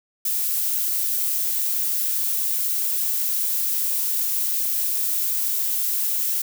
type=noise; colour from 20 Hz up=violet; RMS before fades=-23 dBFS; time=0.25-6.42 s; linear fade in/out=5 ms; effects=none